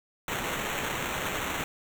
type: noise with sample-and-hold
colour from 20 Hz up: blue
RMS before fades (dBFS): -32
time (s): 0.28-1.64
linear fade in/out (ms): 2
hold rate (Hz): 4900
effects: none